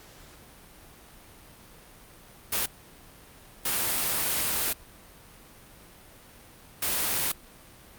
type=noise bursts at uneven times; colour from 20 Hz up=white; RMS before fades=-27 dBFS; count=3; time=2.52-2.66 / 3.65-4.73 / 6.82-7.32 s; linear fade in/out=5 ms; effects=pink hiss -51 dBFS RMS until 7.98 s + Opus 48 kbps